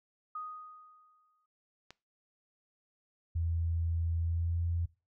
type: tone with exponential decay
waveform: sine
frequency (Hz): 1244.5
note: D#6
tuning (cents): 0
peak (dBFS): -36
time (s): 0.35-1.46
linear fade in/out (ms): 5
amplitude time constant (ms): 240
type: click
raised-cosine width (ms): 0.2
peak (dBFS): -30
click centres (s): 1.906
type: tone with pitch glide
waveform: sine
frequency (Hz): 83.3 to 85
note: E2 to F2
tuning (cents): +19 to -46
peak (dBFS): -29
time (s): 3.35-4.86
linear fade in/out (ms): 10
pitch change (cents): +35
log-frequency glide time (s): 4.2-4.61
effects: noise-tail reverb RT60 0.3 s tail -22 dB re dry